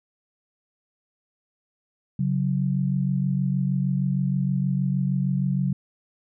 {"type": "tone pair together", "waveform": "sine", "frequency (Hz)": [138.59, 185], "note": ["C#3", "F#3"], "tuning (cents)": [0, 0], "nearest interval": "perfect fourth", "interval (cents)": 500, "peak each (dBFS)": [-23, -24], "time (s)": [2.19, 5.73], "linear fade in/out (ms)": 5, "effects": []}